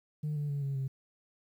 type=tone with pitch steps; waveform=sine; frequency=151 / 146.62 / 142.36 / 138.23 / 134.22 Hz; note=D3 / D3 / C#3 / C#3 / C3; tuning=+48 / -3 / +46 / -5 / +45 cents; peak=-29 dBFS; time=0.23-0.88 s; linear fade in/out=10 ms; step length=130 ms; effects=tanh soft clip ceiling -29 dBFS + 11-bit